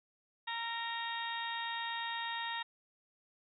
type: harmonic tone with a mistuned harmonic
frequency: 464.2 Hz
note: A#4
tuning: 7 cents flat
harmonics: 2 / 3 / 4 / 5 / 6 / 7 / 8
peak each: -40 / -49 / -41 / -52 / -48 / -49 / -43 dBFS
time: 0.47-2.63 s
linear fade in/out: 10 ms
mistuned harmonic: 3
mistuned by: -34 cents
effects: none